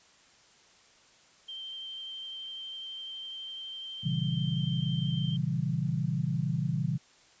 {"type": "tone with vibrato", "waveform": "sine", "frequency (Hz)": 3136, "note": "G7", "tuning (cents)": 0, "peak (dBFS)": -38, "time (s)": [1.48, 5.37], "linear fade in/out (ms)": 10, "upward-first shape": "triangle", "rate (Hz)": 12, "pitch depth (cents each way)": 13}
{"type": "chord", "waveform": "sine", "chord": "A# diminished seventh", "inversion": "none", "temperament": "equal with one note detuned", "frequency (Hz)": [118.72, 138.59, 164.81, 196], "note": ["A#2", "C#3", "E3", "G3"], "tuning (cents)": [32, 0, 0, 0], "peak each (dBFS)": [-35, -31, -31, -37], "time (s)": [4.03, 6.98], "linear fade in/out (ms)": 20}
{"effects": ["white hiss -60 dBFS RMS until 7.4 s", "resampled to 16000 Hz"]}